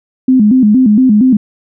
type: tone with vibrato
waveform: sine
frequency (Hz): 233.1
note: A#3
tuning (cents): 0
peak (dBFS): -4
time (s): 0.28-1.37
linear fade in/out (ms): 5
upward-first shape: square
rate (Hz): 4.3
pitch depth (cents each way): 180
effects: none